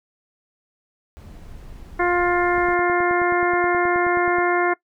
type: noise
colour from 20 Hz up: brown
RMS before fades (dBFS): -39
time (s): 1.17-2.74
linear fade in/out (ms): 0
type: harmonic tone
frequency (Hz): 352.5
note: F4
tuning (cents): +16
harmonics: 1 / 2 / 3 / 4 / 5 / 6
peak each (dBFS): -20 / -23 / -25 / -26 / -27 / -28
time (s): 1.99-4.74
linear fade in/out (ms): 10
type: click train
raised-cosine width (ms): 2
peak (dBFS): -21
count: 18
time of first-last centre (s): 2.58-4.385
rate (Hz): 9.42
effects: noise-tail reverb RT60 0.1 s tail -21 dB re dry